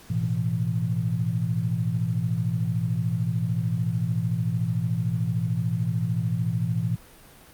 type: chord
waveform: sine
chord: A suspended second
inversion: none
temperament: equal with one note detuned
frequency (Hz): 110 / 123.47 / 167.31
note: A2 / B2 / E3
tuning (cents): 0 / 0 / +26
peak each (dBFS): -27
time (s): 0.1-6.96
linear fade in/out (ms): 5
effects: pink hiss -50 dBFS RMS until 7.53 s + Opus 48 kbps